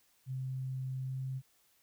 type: tone with pitch glide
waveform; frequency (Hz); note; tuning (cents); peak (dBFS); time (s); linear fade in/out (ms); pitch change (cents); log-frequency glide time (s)
sine; 130.81 to 131.72; C3 to C3; 0 to +12; -35; 0.26-1.42; 50; +12; 0.99-1.21
effects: white hiss -70 dBFS RMS until 1.82 s